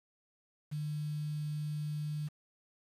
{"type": "tone with quantisation", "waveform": "sine", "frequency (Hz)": 150.2, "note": "D3", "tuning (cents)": 39, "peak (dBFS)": -34, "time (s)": [0.71, 2.29], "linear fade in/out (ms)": 20, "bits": 9, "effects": ["resampled to 32000 Hz"]}